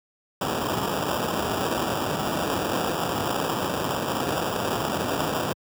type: noise with sample-and-hold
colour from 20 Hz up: white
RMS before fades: -26 dBFS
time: 0.41-5.53 s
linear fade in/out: 5 ms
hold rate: 2100 Hz
effects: high-pass 100 Hz 12 dB/octave